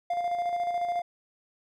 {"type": "tone with tremolo", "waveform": "triangle", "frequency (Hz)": 700, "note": "F5", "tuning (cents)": 4, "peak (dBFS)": -23, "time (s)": [0.1, 1.02], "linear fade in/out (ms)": 5, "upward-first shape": "square", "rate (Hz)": 14, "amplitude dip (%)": 40, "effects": []}